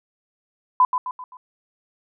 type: tone with echo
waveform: sine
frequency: 1006 Hz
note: B5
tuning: 32 cents sharp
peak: -11 dBFS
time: 0.8-0.85 s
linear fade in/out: 2 ms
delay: 130 ms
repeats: 4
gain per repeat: -7 dB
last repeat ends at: 1.37 s
effects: none